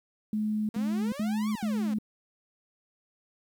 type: tone bursts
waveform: sine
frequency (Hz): 213.5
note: G#3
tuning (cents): +48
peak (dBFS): -26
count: 4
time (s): 0.33-1.986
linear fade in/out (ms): 2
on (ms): 360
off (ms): 72
type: exponential two-way sweep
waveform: sawtooth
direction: up then down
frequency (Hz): 225.3 to 1174.7 to 246.6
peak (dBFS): -35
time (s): 0.74-1.94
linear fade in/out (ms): 5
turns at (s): 1.5
effects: 10-bit